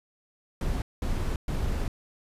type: noise bursts at uneven times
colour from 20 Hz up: brown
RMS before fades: -28 dBFS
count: 3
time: 0.61-0.82 / 1.02-1.36 / 1.48-1.88 s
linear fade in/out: 2 ms
effects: resampled to 32000 Hz